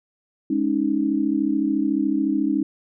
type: chord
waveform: sine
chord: Ab suspended fourth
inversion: none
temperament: equal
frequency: 207.7 / 277.2 / 311.1 Hz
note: Ab3 / Db4 / Eb4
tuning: 0 / 0 / 0 cents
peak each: -26 / -22 / -22 dBFS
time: 0.5-2.63 s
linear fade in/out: 5 ms
effects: none